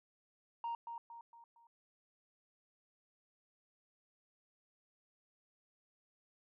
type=tone with echo; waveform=sine; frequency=932.3 Hz; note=A#5; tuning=in tune; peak=-35 dBFS; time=0.64-0.75 s; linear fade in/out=2 ms; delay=230 ms; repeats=4; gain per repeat=-7 dB; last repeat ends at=1.67 s; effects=tanh soft clip ceiling -35 dBFS